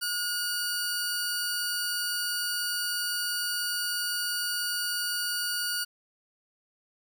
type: tone pair together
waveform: sawtooth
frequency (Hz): 1442 / 4587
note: F#6 / D8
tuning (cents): -45 / -42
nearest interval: octave + minor sixth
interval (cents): 2003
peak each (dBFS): -28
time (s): 0.01-5.85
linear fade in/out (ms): 20
effects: none